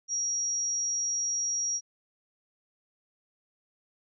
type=tone; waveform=sine; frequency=5680 Hz; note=F8; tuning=28 cents sharp; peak=-27 dBFS; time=0.08-1.81 s; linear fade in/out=50 ms; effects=none